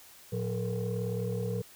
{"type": "tone cluster", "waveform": "sine", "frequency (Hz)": [113.5, 179.2, 436.4, 475.1], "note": ["A#2", "F3", "A4", "A#4"], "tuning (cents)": [-46, 45, -14, 33], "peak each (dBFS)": [-32, -35, -37, -35], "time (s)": [0.32, 1.62], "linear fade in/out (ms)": 10, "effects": ["tanh soft clip ceiling -24 dBFS", "white hiss -54 dBFS RMS until 1.75 s"]}